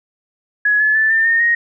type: tone with pitch steps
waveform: sine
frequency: 1682 / 1718.3 / 1755.5 / 1793.4 / 1832.1 / 1871.7 Hz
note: G#6 / A6 / A6 / A6 / A#6 / A#6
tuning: +22 / -42 / -4 / +33 / -30 / +7 cents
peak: -11 dBFS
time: 0.65-1.55 s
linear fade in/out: 5 ms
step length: 150 ms
effects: none